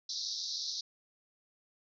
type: band-pass noise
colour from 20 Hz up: pink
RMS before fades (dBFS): -38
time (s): 0.09-0.81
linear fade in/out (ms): 5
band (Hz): 3800 to 5900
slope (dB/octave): 96
effects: none